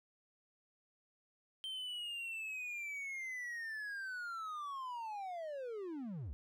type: linear sweep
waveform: triangle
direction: down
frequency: 3136 to 55 Hz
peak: -39 dBFS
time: 1.64-6.33 s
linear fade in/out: 0 ms
effects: none